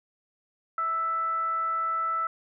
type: tone with frequency modulation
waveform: sine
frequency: 1318.5 Hz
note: E6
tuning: in tune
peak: -25 dBFS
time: 0.78-2.27 s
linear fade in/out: 2 ms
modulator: 669 Hz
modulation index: 0.23
effects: none